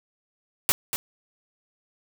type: noise with echo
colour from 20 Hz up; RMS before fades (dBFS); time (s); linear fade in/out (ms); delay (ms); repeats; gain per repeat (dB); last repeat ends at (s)
white; -20; 0.69-0.72; 0; 240; 1; -8; 0.96
effects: none